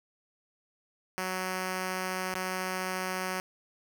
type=tone with dropouts; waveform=5% pulse; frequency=185.7 Hz; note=F#3; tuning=7 cents sharp; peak=-20 dBFS; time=1.18-3.4 s; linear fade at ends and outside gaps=0 ms; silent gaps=2.343-2.354 s; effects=none